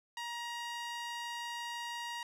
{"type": "tone with band-pass filter", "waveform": "sawtooth", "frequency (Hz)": 946, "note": "A#5", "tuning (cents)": 25, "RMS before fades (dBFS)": -41, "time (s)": [0.17, 2.23], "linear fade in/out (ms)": 2, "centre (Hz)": 2700, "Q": 0.51, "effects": []}